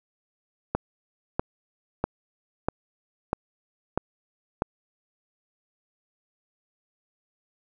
click train, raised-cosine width 1 ms, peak -9 dBFS, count 7, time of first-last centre 0.75-4.621 s, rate 1.55 Hz, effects none

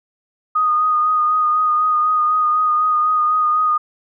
sine tone with vibrato, 1237 Hz, D#6, 10 cents flat, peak -13 dBFS, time 0.55-3.78 s, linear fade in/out 10 ms, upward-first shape sine, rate 4 Hz, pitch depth 21 cents each way, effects none

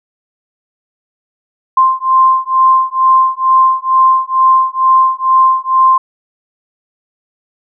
sine beating tone pair, 1046.5 / 1048.7 Hz, C6 / C6, 0 / +4 cents, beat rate 2.2 Hz, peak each -10 dBFS, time 1.77-5.98 s, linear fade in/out 5 ms, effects none

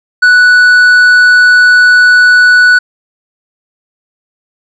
sine tone with tanh clipping, 1480 Hz, F#6, in tune, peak -3 dBFS, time 0.22-2.79 s, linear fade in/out 10 ms, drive 6 dB, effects none

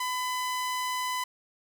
sawtooth tone, 1005 Hz, B5, 30 cents sharp, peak -25 dBFS, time 0-1.24 s, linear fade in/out 5 ms, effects none

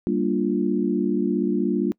sine chord, G minor seventh, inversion none, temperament equal, 196 / 233.1 / 293.7 / 349.2 Hz, G3 / Bb3 / D4 / F4, 0 / 0 / 0 / 0 cents, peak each -25 dBFS, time 0.07-1.92 s, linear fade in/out 0 ms, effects noise-tail reverb RT60 0.1 s tail -25 dB re dry

